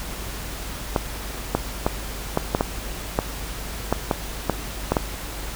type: clicks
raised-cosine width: 1 ms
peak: -4 dBFS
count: 12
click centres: 0.962 / 1.55 / 1.865 / 2.374 / 2.549 / 2.609 / 3.189 / 3.926 / 4.112 / 4.497 / 4.92 / 4.968 s
effects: added 50 Hz sine -33 dBFS peak until 5.55 s + pink hiss -34 dBFS RMS until 5.55 s